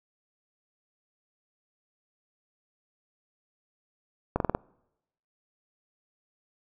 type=slowing click train; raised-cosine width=1 ms; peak=-11 dBFS; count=5; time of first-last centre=4.36-4.549 s; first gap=42 ms; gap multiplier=1.08; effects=noise-tail reverb RT60 0.9 s tail -26 dB re dry